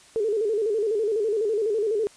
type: tone with vibrato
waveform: sine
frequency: 428.4 Hz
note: A4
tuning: 46 cents flat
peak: -21 dBFS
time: 0.16-2.07 s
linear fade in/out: 0 ms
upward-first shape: square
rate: 12 Hz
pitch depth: 85 cents each way
effects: white hiss -52 dBFS RMS until 2.16 s + resampled to 22050 Hz